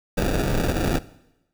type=noise with sample-and-hold; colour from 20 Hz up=pink; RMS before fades=-22 dBFS; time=0.17-0.99 s; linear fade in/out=10 ms; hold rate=1050 Hz; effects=noise-tail reverb RT60 0.9 s tail -18 dB re dry